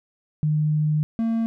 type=tone pair in turn; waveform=sine / triangle; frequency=152.3 / 227.2 Hz; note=D#3 / A#3; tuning=-37 / -44 cents; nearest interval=perfect fifth; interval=693 cents; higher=second; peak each=-18 dBFS; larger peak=neither; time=0.43-1.03 / 1.19-1.46 s; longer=first; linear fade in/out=0 ms; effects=none